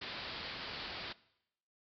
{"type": "low-pass noise", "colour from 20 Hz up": "white", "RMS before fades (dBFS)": -44, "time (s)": [0.01, 1.13], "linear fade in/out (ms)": 10, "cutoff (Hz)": 4900, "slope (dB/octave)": 96, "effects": ["noise-tail reverb RT60 0.8 s tail -20 dB re dry"]}